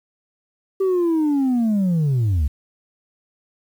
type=linear sweep; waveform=sine; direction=down; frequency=390 to 65.41 Hz; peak=-13 dBFS; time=0.8-2.48 s; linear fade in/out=10 ms; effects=tanh soft clip ceiling -15 dBFS + 8-bit

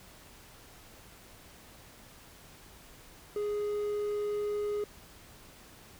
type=tone; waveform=triangle; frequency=415.3 Hz; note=G#4; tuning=in tune; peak=-28 dBFS; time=3.36-4.84 s; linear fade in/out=2 ms; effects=pink hiss -54 dBFS RMS until 5.99 s

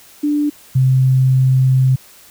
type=tone pair in turn; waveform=sine; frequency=294.6 / 130.62 Hz; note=D4 / C3; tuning=+6 / -3 cents; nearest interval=octave + major second; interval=1409 cents; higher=first; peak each=-13 / -9 dBFS; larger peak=second; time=0.23-0.5 / 0.75-1.96 s; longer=second; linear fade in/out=10 ms; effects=white hiss -44 dBFS RMS until 2.3 s

